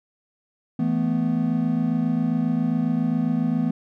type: chord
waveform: triangle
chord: E suspended fourth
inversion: none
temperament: just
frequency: 164.81 / 219.8 / 247.2 Hz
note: E3 / A3 / B3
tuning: 0 / -2 / +2 cents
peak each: -23 / -23 / -21 dBFS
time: 0.79-3.71 s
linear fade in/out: 5 ms
effects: none